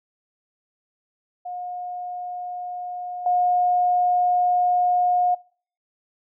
sine tone with level steps, 718 Hz, F5, 48 cents sharp, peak -29 / -17 dBFS, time 1.45-5.35 s, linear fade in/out 10 ms, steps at 3.26 s, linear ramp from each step 2 ms, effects noise-tail reverb RT60 0.5 s tail -25 dB re dry

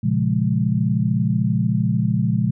sine chord, Bb minor seventh, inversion none, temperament equal with one note detuned, 118.3 / 138.59 / 174.61 / 207.7 Hz, Bb2 / Db3 / F3 / Ab3, +26 / 0 / 0 / 0 cents, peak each -21 / -23 / -22 / -22 dBFS, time 0.03-2.51 s, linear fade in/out 10 ms, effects none

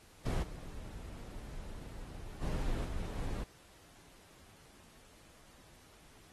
brown noise with level steps, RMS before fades -32 / -46 / -35 / -39 / -37 dBFS, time 0.25-3.44 s, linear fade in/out 10 ms, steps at 0.42 / 2.41 / 2.84 / 3.16 s, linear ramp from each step 20 ms, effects pink hiss -61 dBFS RMS until 6.32 s + AAC 32 kbps

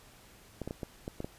clicks, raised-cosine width 2 ms, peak -23 dBFS, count 7, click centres 0.617 / 0.676 / 0.709 / 0.832 / 1.079 / 1.204 / 1.245 s, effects pink hiss -57 dBFS RMS until 1.38 s + resampled to 32000 Hz

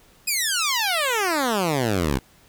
10% pulse exponential sweep, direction down, 2554 to 61.1 Hz, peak -12 dBFS, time 0.27-2.19 s, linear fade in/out 10 ms, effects pink hiss -55 dBFS RMS until 2.48 s

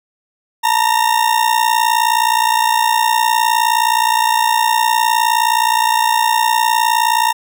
40% pulse ring-modulated tone, 920 Hz, A#5, 23 cents flat, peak -8 dBFS, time 0.63-7.33 s, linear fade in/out 20 ms, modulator 29.7 Hz, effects none

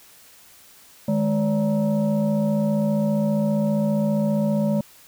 sine tone with frequency modulation, 210 Hz, G#3, 19 cents sharp, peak -18 dBFS, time 1.08-4.81 s, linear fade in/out 5 ms, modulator 365 Hz, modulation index 0.92, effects white hiss -50 dBFS RMS until 5.07 s

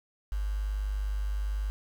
sine tone with quantisation, 50.5 Hz, G#1, 48 cents flat, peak -28 dBFS, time 0.32-1.7 s, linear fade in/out 0 ms, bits 8, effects none

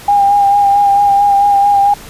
sine tone with vibrato, 806 Hz, G5, 48 cents sharp, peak -6 dBFS, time 0.08-1.94 s, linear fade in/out 5 ms, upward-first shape sine, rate 4.5 Hz, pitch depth 23 cents each way, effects pink hiss -33 dBFS RMS until 2.09 s + resampled to 32000 Hz

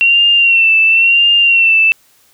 sine tone with vibrato, 2724 Hz, F7, 44 cents flat, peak -6 dBFS, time 0.01-1.92 s, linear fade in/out 0 ms, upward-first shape sine, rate 0.96 Hz, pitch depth 53 cents each way, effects white hiss -51 dBFS RMS until 2.33 s

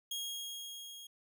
sawtooth tone with level ramp, 3272 Hz, G#7, 26 cents flat, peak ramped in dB -33 to -45 dBFS, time 0.11-1.07 s, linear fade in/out 5 ms, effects none

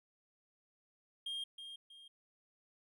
triangle tone with echo, 3220 Hz, G7, 46 cents sharp, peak -37 dBFS, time 1.26-1.44 s, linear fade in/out 5 ms, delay 320 ms, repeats 2, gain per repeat -8 dB, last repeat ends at 2.08 s, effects none

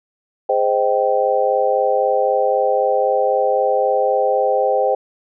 sine chord, Ab major seventh, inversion none, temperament just, 415.3 / 519.1 / 623 / 778.7 Hz, Ab4 / C5 / Eb5 / G5, 0 / -14 / +2 / -12 cents, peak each -22 / -17 / -21 / -19 dBFS, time 0.49-4.95 s, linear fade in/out 5 ms, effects none

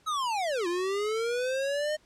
square linear two-way sweep, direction down then up, 1302 to 340 to 618 Hz, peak -28 dBFS, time 0.06-1.97 s, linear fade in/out 20 ms, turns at 0.67 s, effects pink hiss -63 dBFS RMS until 2.05 s + low-pass 8000 Hz 12 dB/octave

